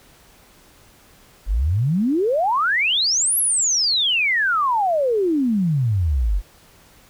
sine exponential two-way sweep, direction up then down, 42.4 to 11550 to 42.4 Hz, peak -16 dBFS, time 1.46-6.42 s, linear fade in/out 50 ms, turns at 3.38 s, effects pink hiss -51 dBFS RMS until 7.09 s

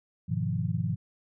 sine chord, F half-diminished seventh, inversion first, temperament equal with one note detuned, 102.22 / 123.47 / 155.56 / 174.61 Hz, Ab2 / Cb3 / Eb3 / F3, -27 / 0 / 0 / 0 cents, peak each -32 dBFS, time 0.28-0.96 s, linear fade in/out 20 ms, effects none

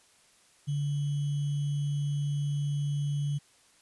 sine tone with sample-and-hold, 144.2 Hz, D3, 31 cents flat, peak -27 dBFS, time 0.67-3.39 s, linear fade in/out 20 ms, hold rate 3150 Hz, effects white hiss -62 dBFS RMS until 3.81 s + resampled to 24000 Hz

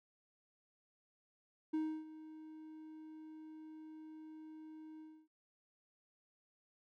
triangle tone with ADSR envelope, 313 Hz, D#4, 10 cents sharp, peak -31 dBFS, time 1.73-5.28 s, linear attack 12 ms, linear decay 300 ms, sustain -17 dB, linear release 280 ms, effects none

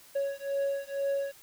triangle beating tone pair, 554.4 / 556.5 Hz, C#5 / C#5, 0 / +7 cents, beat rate 2.1 Hz, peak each -30 dBFS, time 0.15-1.32 s, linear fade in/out 10 ms, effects white hiss -55 dBFS RMS until 1.42 s

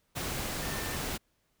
sine tone in noise, 1797 Hz, A6, 36 cents sharp, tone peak -43 dBFS, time 0.61-0.97 s, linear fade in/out 20 ms, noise pink, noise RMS -35 dBFS, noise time 0.15-1.18 s, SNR -11 dB, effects pink hiss -74 dBFS RMS until 1.6 s

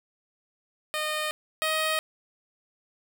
10% pulse tone pair in turn, 613 / 628.4 Hz, D#5 / D#5, -26 / +17 cents, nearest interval unison, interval 43 cents, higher second, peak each -19 / -16 dBFS, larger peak second, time 0.94-1.31 / 1.62-1.99 s, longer neither, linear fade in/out 0 ms, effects none

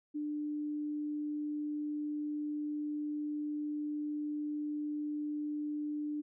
sine tone, 297.8 Hz, D4, 24 cents sharp, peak -34 dBFS, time 0.14-6.22 s, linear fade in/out 20 ms, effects none

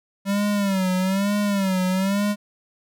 square tone with vibrato, 194.8 Hz, G3, 11 cents flat, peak -20 dBFS, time 0.25-2.36 s, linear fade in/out 50 ms, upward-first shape sine, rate 1.1 Hz, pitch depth 100 cents each way, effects none

